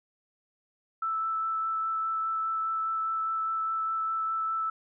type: tone with vibrato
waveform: sine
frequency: 1318.5 Hz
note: E6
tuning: in tune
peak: -27 dBFS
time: 1.02-4.7 s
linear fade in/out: 5 ms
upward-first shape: sine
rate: 4.9 Hz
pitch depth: 8 cents each way
effects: none